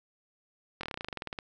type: slowing click train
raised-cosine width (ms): 0.3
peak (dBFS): -20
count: 16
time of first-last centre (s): 0.81-1.388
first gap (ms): 23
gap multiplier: 1.07
effects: none